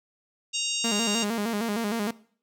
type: harmonic tone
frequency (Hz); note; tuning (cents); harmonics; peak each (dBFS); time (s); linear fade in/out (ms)
932.3; A#5; 0; 3 / 4 / 5 / 6 / 7 / 8 / 9; -30 / -32 / -37 / -35 / -35 / -35 / -39; 0.53-1.25; 20
type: tone with vibrato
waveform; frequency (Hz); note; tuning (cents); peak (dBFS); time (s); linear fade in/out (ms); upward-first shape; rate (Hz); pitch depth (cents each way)
sawtooth; 217.9; A3; -17; -22; 0.84-2.11; 5; square; 6.5; 100
effects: noise-tail reverb RT60 0.5 s tail -20 dB re dry